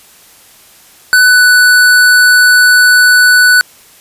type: tone with pitch glide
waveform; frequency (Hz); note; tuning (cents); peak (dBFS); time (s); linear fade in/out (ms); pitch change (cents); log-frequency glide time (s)
square; 1498 to 1487.7; F#6 to F#6; +21 to +9; -4; 1.13-3.61; 0; -12; 1.25-1.43
effects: white hiss -41 dBFS RMS until 4 s + resampled to 32000 Hz